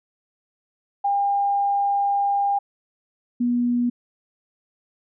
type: tone pair in turn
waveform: sine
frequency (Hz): 803 / 242.2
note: G5 / B3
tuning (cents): +41 / -34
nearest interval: octave + major sixth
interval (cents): 2075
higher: first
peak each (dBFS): -18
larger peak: neither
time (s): 1.04-2.59 / 3.4-3.9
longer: first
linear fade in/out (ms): 10
effects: none